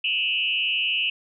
sine tone with frequency modulation, 2774 Hz, F7, 12 cents flat, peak -21 dBFS, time 0.04-1.1 s, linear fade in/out 5 ms, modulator 116 Hz, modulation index 2, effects none

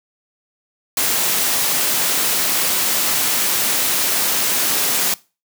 white noise, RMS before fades -18 dBFS, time 0.97-5.14 s, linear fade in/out 2 ms, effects noise-tail reverb RT60 0.3 s tail -21 dB re dry + high-pass 150 Hz 12 dB/octave

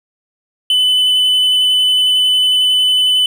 triangle tone with vibrato, 3011 Hz, F#7, 30 cents sharp, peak -8 dBFS, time 0.7-3.26 s, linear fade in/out 2 ms, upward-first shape triangle, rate 11 Hz, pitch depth 10 cents each way, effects none

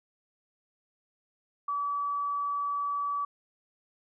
sine tone, 1147 Hz, D6, 41 cents flat, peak -28 dBFS, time 1.68-3.25 s, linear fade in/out 5 ms, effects none

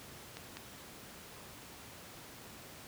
clicks, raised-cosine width 0.2 ms, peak -26 dBFS, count 2, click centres 0.37 / 0.57 s, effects pink hiss -51 dBFS RMS until 2.87 s + high-pass 80 Hz 12 dB/octave

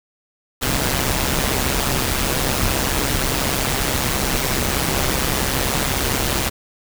pink noise with amplitude modulation, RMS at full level -17 dBFS, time 0.61-6.5 s, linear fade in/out 20 ms, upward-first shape sine, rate 134 Hz, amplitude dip 70%, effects none

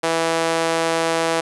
sawtooth tone with high-pass filter, 164.4 Hz, E3, 4 cents flat, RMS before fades -20 dBFS, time 0.03-1.41 s, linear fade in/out 10 ms, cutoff 520 Hz, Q 1.3, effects resampled to 24000 Hz

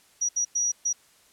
sine tone bursts at uneven times, 5790 Hz, F#8, 38 cents flat, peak -22 dBFS, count 4, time 0.21-0.29 / 0.36-0.45 / 0.55-0.72 / 0.85-0.93 s, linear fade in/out 10 ms, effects white hiss -59 dBFS RMS until 1.32 s + low-pass 11000 Hz 12 dB/octave

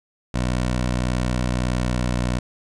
15% pulse tone with pitch glide, 61.74 to 61.24 Hz, B1 to B1, 0 to -14 cents, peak -14 dBFS, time 0.34-2.39 s, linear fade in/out 5 ms, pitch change -14 cents, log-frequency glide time 1.6-2.13 s, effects resampled to 22050 Hz

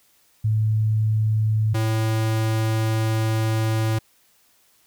sine / square tone pair in turn, 108.7 / 110.73 Hz, A2 / A2, -21 / +11 cents, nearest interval unison, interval 32 cents, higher second, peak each -17 / -20 dBFS, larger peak first, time 0.44-1.74 / 1.74-3.99 s, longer second, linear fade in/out 10 ms, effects white hiss -60 dBFS RMS until 4.86 s

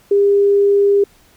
sine tone, 402.2 Hz, G4, 44 cents sharp, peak -9 dBFS, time 0.11-1.04 s, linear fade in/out 5 ms, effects pink hiss -51 dBFS RMS until 1.36 s

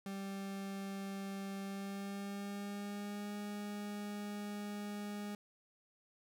40% pulse tone with pitch glide, 196 to 206 Hz, G3 to G#3, 0 to -14 cents, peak -40 dBFS, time 0.06-5.35 s, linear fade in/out 2 ms, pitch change +86 cents, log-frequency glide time 1.62-3.34 s, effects none

